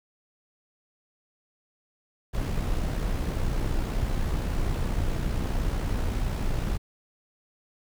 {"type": "noise with amplitude modulation", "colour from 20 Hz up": "brown", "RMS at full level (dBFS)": -25, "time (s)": [2.33, 6.78], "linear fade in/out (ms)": 20, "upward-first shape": "sine", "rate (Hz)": 61.8, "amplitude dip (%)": 40, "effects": []}